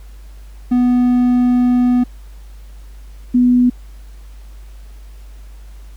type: tone pair in turn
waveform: triangle / sine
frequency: 246.9 / 246.9 Hz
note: B3 / B3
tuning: 0 / 0 cents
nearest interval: unison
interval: 0 cents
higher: neither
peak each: -8 dBFS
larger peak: neither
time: 0.71-2.04 / 3.34-3.7 s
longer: first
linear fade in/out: 10 ms
effects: added 50 Hz sine -33 dBFS peak until 5.96 s + pink hiss -51 dBFS RMS until 5.96 s